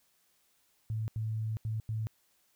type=tone bursts at uneven times; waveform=sine; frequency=110 Hz; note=A2; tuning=in tune; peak=-31 dBFS; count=4; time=0.9-1.08 / 1.16-1.57 / 1.65-1.8 / 1.89-2.07 s; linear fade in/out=0 ms; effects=white hiss -71 dBFS RMS until 2.55 s